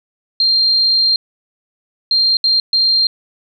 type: tone bursts at uneven times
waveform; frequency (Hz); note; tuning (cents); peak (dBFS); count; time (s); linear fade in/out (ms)
sine; 4186; C8; 0; -10; 4; 0.4-1.16 / 2.11-2.37 / 2.44-2.6 / 2.73-3.07; 2
effects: none